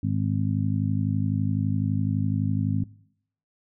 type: harmonic tone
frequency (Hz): 51.91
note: G#1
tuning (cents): 0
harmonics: 2 / 3 / 4 / 5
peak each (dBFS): -26 / -28 / -29 / -30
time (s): 0.03-2.84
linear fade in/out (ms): 5
effects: noise-tail reverb RT60 0.7 s tail -21 dB re dry